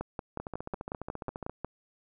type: two click trains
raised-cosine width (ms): 1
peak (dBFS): -23 / -20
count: 17 / 10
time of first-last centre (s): 0.4-1.496 / 0.01-1.646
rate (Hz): 14.6 / 5.5
effects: none